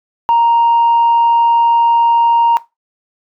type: tone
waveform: sine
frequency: 933 Hz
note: A#5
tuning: 1 cent sharp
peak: -6 dBFS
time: 0.29-2.57 s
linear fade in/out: 0 ms
effects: noise-tail reverb RT60 0.2 s tail -18 dB re dry + tanh soft clip ceiling -5 dBFS